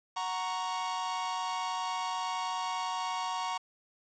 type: chord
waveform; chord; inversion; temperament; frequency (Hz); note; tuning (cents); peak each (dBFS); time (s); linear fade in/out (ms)
45% pulse; F# major; none; equal; 740 / 932.3 / 1108.7; F#5 / A#5 / C#6; 0 / 0 / 0; -38 / -35 / -37; 0.16-3.58; 10
effects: resampled to 16000 Hz + 9-bit